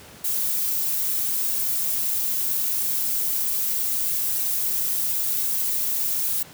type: noise with flanger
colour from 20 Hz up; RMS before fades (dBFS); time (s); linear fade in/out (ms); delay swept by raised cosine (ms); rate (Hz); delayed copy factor
violet; -24; 0.24-6.43; 5; 1.8 to 3.3; 0.76; +0.5
effects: pink hiss -45 dBFS RMS until 6.53 s + high-pass 80 Hz 12 dB/octave